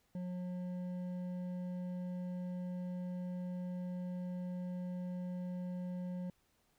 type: tone with hard clipping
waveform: sine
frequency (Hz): 180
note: F#3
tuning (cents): -47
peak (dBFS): -40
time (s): 0.15-6.3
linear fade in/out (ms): 2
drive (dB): 7
effects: pink hiss -75 dBFS RMS until 6.78 s